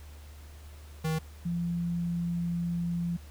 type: tone pair in turn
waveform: square / sine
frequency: 158.6 / 171.76 Hz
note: D#3 / F3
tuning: +33 / -29 cents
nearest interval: minor second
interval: 138 cents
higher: second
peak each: -28 dBFS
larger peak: neither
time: 1.04-1.19 / 1.45-3.17 s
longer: second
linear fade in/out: 10 ms
effects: added 74 Hz sine -45 dBFS peak until 3.3 s + pink hiss -56 dBFS RMS until 3.3 s